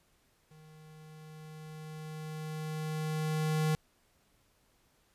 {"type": "tone with level ramp", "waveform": "square", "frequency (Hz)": 155.56, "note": "D#3", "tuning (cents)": 0, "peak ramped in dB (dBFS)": [-55, -27], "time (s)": [0.51, 3.75], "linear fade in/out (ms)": 0, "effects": ["pink hiss -70 dBFS RMS until 5.14 s", "resampled to 32000 Hz"]}